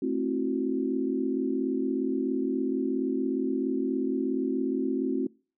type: chord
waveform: sine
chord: F# half-diminished seventh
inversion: first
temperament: just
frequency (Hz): 222 / 266.4 / 333 / 370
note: A3 / C4 / E4 / F#4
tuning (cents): +16 / +31 / +18 / 0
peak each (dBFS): -34 / -28 / -33 / -31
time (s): 0.02-5.27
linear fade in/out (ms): 5
effects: noise-tail reverb RT60 0.4 s tail -26 dB re dry